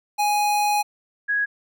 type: tone pair in turn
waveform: square / sine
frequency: 830.6 / 1661.2 Hz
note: G#5 / G#6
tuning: 0 / 0 cents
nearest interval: octave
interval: 1200 cents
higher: second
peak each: -19 dBFS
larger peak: neither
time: 0.18-0.83 / 1.28-1.46 s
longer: first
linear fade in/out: 20 ms
effects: none

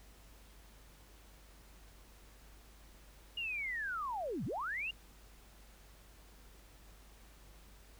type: linear two-way sweep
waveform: sine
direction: down then up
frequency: 2875 to 98 to 2875 Hz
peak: -36 dBFS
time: 3.37-4.91 s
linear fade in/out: 5 ms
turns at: 4.45 s
effects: added 50 Hz sine -58 dBFS peak until 7.99 s + pink hiss -62 dBFS RMS until 7.99 s

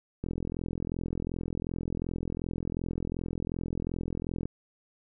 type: click train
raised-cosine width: 3 ms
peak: -20 dBFS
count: 181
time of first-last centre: 0.24-4.455 s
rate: 42.7 Hz
effects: none

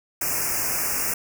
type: band-stop noise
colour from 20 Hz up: white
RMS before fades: -25 dBFS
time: 0.21-1.14 s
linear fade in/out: 5 ms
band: 2700 to 5000 Hz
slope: 96 dB/octave
effects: none

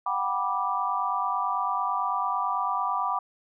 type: chord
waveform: sine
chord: G major seventh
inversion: third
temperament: just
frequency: 735 / 784 / 980 / 1176 Hz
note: F#5 / G5 / B5 / D6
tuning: -12 / 0 / -14 / +2 cents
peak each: -33 / -32 / -29 / -28 dBFS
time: 0.06-3.19 s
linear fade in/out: 5 ms
effects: none

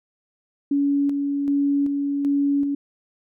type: tone with tremolo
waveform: sine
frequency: 282.6 Hz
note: C#4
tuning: 34 cents sharp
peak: -17 dBFS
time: 0.71-2.75 s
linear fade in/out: 5 ms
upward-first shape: square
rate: 1.3 Hz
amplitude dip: 35%
effects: none

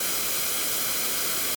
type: noise with comb filter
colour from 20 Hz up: white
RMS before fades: -26 dBFS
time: 0-1.55 s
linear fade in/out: 5 ms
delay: 1.1 ms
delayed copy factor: -0.5
effects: MP3 96 kbps

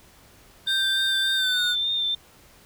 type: tone with pitch glide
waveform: square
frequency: 1568 to 1463 Hz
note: G6 to F#6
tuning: 0 to -20 cents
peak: -26 dBFS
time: 0.66-1.76 s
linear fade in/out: 50 ms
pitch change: -120 cents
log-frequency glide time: 1.34-1.63 s
type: tone with vibrato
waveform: sine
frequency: 3599 Hz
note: A7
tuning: 38 cents sharp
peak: -22 dBFS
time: 0.67-2.15 s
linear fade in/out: 5 ms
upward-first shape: sine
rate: 3.4 Hz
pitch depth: 25 cents each way
effects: pink hiss -53 dBFS RMS until 2.65 s

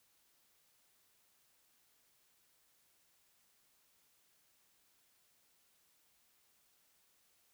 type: silence
effects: white hiss -73 dBFS RMS until 7.53 s

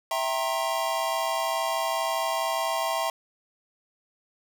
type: chord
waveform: square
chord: C dominant seventh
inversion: first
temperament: equal with one note detuned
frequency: 659.3 / 784 / 932.3 / 1064.8 Hz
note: E5 / G5 / Bb5 / C6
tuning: 0 / 0 / 0 / +30 cents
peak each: -30 / -33 / -32 / -32 dBFS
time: 0.11-3.1 s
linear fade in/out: 2 ms
effects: none

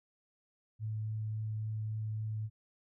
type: tone with vibrato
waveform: sine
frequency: 108.6 Hz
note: A2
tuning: 22 cents flat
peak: -34 dBFS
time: 0.79-2.5 s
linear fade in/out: 50 ms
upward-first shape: triangle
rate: 3.6 Hz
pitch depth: 8 cents each way
effects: none

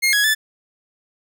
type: tone with pitch steps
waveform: sawtooth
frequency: 2137 / 1669 / 1745 Hz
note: C7 / G#6 / A6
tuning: +36 / +8 / -15 cents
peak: -11 dBFS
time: 0.02-0.35 s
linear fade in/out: 20 ms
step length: 110 ms
effects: none

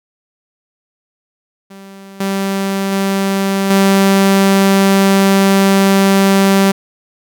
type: tone with level steps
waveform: sawtooth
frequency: 195.2 Hz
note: G3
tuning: 7 cents flat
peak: -29 / -11 / -9 / -4 dBFS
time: 1.7-6.72 s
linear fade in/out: 10 ms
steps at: 2.2 / 2.92 / 3.7 s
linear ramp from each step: 5 ms
effects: none

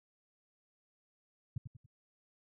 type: tone with echo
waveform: sine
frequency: 121.9 Hz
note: B2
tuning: 22 cents flat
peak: -32 dBFS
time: 1.56-1.58 s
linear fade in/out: 5 ms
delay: 94 ms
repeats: 3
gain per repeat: -8 dB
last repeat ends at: 1.862 s
effects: none

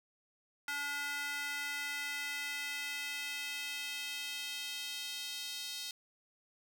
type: tone with high-pass filter sweep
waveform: square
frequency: 287.6 Hz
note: D4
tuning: 36 cents flat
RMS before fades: -40 dBFS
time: 0.68-5.91 s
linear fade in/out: 2 ms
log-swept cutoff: 1500 to 3800 Hz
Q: 2.1
effects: none

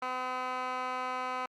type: tone with band-pass filter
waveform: 15% pulse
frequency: 254.4 Hz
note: C4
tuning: 48 cents flat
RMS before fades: -35 dBFS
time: 0.02-1.46 s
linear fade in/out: 5 ms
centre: 1400 Hz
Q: 2.2
effects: Opus 48 kbps

